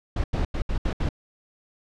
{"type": "noise bursts at uneven times", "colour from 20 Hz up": "brown", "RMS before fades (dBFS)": -24, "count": 6, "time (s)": [[0.16, 0.24], [0.33, 0.45], [0.54, 0.62], [0.69, 0.78], [0.85, 0.93], [1, 1.09]], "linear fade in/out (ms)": 5, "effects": ["low-pass 5000 Hz 12 dB/octave"]}